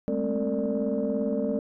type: tone cluster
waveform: sine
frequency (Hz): 204 / 221.6 / 264.8 / 453.7 / 589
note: G#3 / A3 / C4 / A#4 / D5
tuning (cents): -31 / +13 / +21 / -47 / +5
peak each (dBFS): -30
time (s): 0.08-1.59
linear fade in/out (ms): 0
effects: tanh soft clip ceiling -17 dBFS